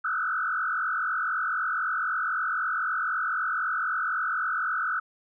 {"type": "tone with frequency modulation", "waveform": "sine", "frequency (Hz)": 1396.9, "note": "F6", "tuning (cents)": 0, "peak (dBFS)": -25, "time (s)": [0.04, 5], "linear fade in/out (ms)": 10, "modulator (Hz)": 43.9, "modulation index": 3.1, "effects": []}